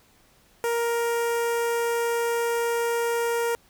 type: tone with notch filter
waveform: sawtooth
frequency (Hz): 468.3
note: A#4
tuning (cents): +8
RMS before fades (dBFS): -25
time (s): 0.64-3.55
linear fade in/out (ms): 0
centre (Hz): 4000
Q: 1.1
effects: pink hiss -59 dBFS RMS until 3.69 s